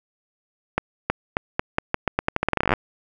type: accelerating click train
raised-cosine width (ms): 0.5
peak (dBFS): -4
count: 23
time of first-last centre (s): 0.78-2.737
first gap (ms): 320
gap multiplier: 0.84
effects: none